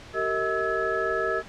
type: tone cluster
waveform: sine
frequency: 385.6 / 458.9 / 637 / 1304 / 1692 Hz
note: G4 / A#4 / D#5 / E6 / G#6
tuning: -28 / -27 / +41 / -19 / +32 cents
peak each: -30 dBFS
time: 0.13-1.43 s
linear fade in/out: 50 ms
effects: pink hiss -45 dBFS RMS until 1.48 s + low-pass 5000 Hz 12 dB/octave